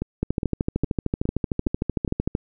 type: two click trains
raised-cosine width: 3 ms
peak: -12 / -9 dBFS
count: 6 / 29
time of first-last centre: 0.02-2.078 / 0.23-2.351 s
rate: 2.43 / 13.2 Hz
effects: none